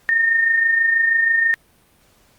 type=tone pair together; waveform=sine; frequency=1800.8 / 1827 Hz; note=A6 / A#6; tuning=+40 / -35 cents; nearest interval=unison; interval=25 cents; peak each=-24 / -14 dBFS; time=0.09-1.54 s; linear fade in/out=0 ms; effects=pink hiss -56 dBFS RMS until 2.38 s + Opus 48 kbps